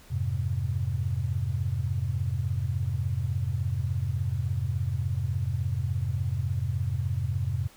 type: chord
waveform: sine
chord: F minor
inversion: none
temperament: equal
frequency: 87.31 / 103.83 / 130.81 Hz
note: F2 / Ab2 / C3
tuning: 0 / 0 / 0 cents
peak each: -30 dBFS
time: 0.1-7.68 s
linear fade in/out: 20 ms
effects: pink hiss -54 dBFS RMS until 7.76 s